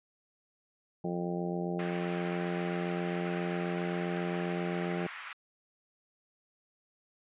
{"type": "harmonic tone", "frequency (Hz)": 87.5, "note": "F2", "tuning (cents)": 4, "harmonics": [2, 3, 4, 5, 6, 7, 8, 9], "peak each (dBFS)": [-34, -46, -37, -40, -48, -42, -49, -43], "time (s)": [1.04, 5.07], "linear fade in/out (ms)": 5}
{"type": "band-pass noise", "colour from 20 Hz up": "pink", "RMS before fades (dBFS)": -44, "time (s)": [1.79, 5.33], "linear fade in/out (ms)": 2, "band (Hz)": [1200, 2600], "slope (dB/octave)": 24}
{"type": "noise with exponential growth", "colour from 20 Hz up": "violet", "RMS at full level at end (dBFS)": -42, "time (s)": [1.83, 1.93], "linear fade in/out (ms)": 0, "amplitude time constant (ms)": 20}
{"effects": ["resampled to 8000 Hz"]}